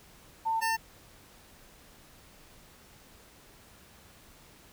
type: tone pair in turn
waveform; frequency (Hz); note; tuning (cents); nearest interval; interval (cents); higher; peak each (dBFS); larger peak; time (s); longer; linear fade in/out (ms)
sine / 25% pulse; 897 / 900.2; A5 / A5; +33 / +39; unison; 6; second; -26 / -23; second; 0.45-0.61 / 0.61-0.77; neither; 20
effects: pink hiss -56 dBFS RMS until 4.72 s